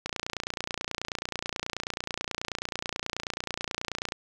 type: click train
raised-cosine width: 0.2 ms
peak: -13 dBFS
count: 120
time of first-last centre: 0.06-4.121 s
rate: 29.3 Hz
effects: none